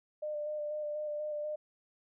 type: tone with vibrato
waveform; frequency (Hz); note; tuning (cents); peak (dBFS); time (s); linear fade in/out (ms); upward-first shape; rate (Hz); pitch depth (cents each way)
sine; 600; D5; +37; -34; 0.22-1.56; 10; square; 4.1; 16
effects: none